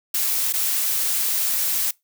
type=noise with dropouts; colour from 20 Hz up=blue; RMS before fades=-22 dBFS; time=0.14-1.91 s; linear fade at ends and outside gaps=5 ms; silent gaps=0.526-0.536 s; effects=noise-tail reverb RT60 0.2 s tail -24 dB re dry